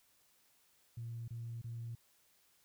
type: tone bursts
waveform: sine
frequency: 116.54 Hz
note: A#2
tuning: in tune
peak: -40 dBFS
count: 3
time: 0.97-1.952 s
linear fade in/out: 5 ms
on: 310 ms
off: 26 ms
effects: tanh soft clip ceiling -36 dBFS + white hiss -71 dBFS RMS until 2.64 s